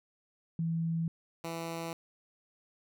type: tone pair in turn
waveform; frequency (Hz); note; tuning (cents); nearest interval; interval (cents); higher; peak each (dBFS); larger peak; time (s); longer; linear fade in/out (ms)
sine / 10% pulse; 164.81 / 165.96; E3 / E3; 0 / +12; unison; 12; second; -29 / -28; second; 0.59-1.08 / 1.44-1.93; neither; 2
effects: none